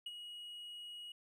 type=tone with ADSR envelope; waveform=triangle; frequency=2900 Hz; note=F#7; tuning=35 cents flat; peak=-38 dBFS; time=0.06-1.12 s; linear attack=5 ms; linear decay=36 ms; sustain=-7 dB; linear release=3 ms; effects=none